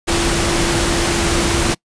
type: tone in noise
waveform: sine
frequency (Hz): 340.2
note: F4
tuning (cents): -45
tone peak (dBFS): -21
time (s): 0.07-1.75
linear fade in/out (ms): 20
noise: pink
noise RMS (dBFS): -17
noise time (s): 0.07-1.75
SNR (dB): -7
effects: noise-tail reverb RT60 0.1 s tail -26 dB re dry + resampled to 22050 Hz